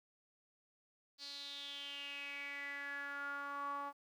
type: tone with band-pass filter sweep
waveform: sawtooth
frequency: 283 Hz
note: C#4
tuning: 36 cents sharp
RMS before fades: -45 dBFS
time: 1.18-3.93 s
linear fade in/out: 50 ms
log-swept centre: 4500 to 990 Hz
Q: 7.3
effects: 12-bit